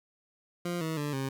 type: tone with pitch steps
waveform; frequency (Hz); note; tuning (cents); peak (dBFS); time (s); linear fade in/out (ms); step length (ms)
20% pulse; 174.61 / 160.12 / 146.83 / 134.64; F3 / D#3 / D3 / C3; 0 / +50 / 0 / +50; -26; 0.65-1.29; 5; 160
effects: none